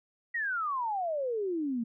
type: exponential sweep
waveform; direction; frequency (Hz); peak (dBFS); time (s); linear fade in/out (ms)
sine; down; 1941 to 222.7; -29; 0.34-1.84; 10
effects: none